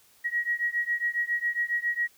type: beating tone pair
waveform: sine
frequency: 1900 / 1907.3 Hz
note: A#6 / A#6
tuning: +33 / +39 cents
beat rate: 7.3 Hz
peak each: -28 / -29 dBFS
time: 0.24-2.08 s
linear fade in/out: 20 ms
effects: white hiss -60 dBFS RMS until 2.17 s